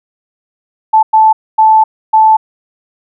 sine tone bursts at uneven times, 875 Hz, A5, 10 cents flat, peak -3 dBFS, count 4, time 0.93-1.03 / 1.13-1.33 / 1.58-1.84 / 2.13-2.37 s, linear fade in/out 10 ms, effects none

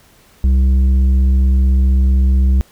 sine tone with tanh clipping, 65.41 Hz, C2, in tune, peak -10 dBFS, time 0.44-2.61 s, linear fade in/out 0 ms, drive 7 dB, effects pink hiss -49 dBFS RMS until 2.71 s

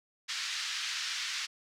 white band-pass noise, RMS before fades -36 dBFS, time 0.28-1.47 s, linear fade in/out 20 ms, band 1400 to 5600 Hz, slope 24 dB/octave, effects none

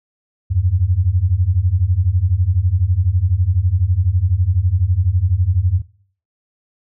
sine beating tone pair, 84 / 96 Hz, E2 / G2, +33 / -36 cents, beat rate 12 Hz, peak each -17 / -15 dBFS, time 0.5-5.82 s, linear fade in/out 20 ms, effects noise-tail reverb RT60 0.5 s tail -19 dB re dry

